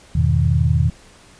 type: chord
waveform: sine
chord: E major seventh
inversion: none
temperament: equal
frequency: 82.41 / 103.83 / 123.47 / 155.56 Hz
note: E2 / G#2 / B2 / D#3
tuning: 0 / 0 / 0 / 0 cents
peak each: -17 / -23 / -18 / -19 dBFS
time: 0.15-0.9 s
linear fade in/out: 5 ms
effects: pink hiss -47 dBFS RMS until 1.39 s + resampled to 22050 Hz